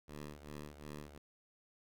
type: ring-modulated tone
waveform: 10% pulse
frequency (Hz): 74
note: D2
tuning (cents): +14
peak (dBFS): -36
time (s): 0.08-1.18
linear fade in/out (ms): 5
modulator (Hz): 75.4
effects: none